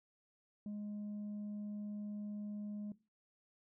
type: tone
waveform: sine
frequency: 207.7 Hz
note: G#3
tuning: in tune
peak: -38 dBFS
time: 0.66-2.92 s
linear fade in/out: 2 ms
effects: noise-tail reverb RT60 0.3 s tail -20 dB re dry + tanh soft clip ceiling -40 dBFS